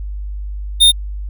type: tone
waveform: square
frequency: 3646 Hz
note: A#7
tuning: 39 cents flat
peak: -6 dBFS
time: 0.8-0.92 s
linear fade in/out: 20 ms
effects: added 50 Hz sine -22 dBFS peak until 1.29 s